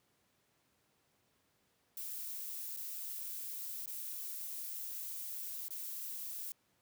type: noise with dropouts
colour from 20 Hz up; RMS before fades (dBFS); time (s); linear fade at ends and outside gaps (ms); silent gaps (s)
violet; -43; 1.97-6.52; 1; 2.764-2.771 / 3.859-3.876 / 5.683-5.706
effects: pink hiss -75 dBFS RMS until 6.81 s + high-pass 100 Hz 12 dB/octave